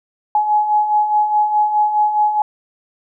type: beating tone pair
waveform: sine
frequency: 840 / 844.8 Hz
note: G#5 / G#5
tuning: +19 / +29 cents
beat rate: 4.8 Hz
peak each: -21 / -13 dBFS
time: 0.35-2.42 s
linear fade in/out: 2 ms
effects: none